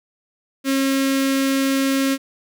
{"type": "tone with notch filter", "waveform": "sawtooth", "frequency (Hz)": 270.7, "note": "C#4", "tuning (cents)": -41, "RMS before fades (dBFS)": -19, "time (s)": [0.64, 2.18], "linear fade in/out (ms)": 50, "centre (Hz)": 820, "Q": 1, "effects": []}